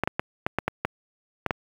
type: clicks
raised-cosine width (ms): 0.5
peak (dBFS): -8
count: 9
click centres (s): 0.036 / 0.075 / 0.195 / 0.465 / 0.586 / 0.68 / 0.85 / 1.463 / 1.508
effects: high-pass 60 Hz 12 dB/octave + 7-bit